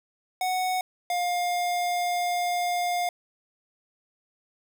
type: tone pair in turn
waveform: square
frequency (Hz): 740 / 707.6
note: F#5 / F5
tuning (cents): 0 / +23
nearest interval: minor second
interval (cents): 77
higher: first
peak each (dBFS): -25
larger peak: neither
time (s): 0.41-0.81 / 1.1-3.09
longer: second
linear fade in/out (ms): 2
effects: none